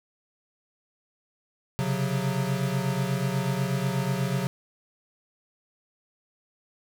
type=tone cluster; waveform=square; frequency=130.9 / 139.1 / 182.9 Hz; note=C3 / C#3 / F#3; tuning=+1 / +6 / -20 cents; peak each=-30 dBFS; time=1.79-4.47 s; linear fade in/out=0 ms; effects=none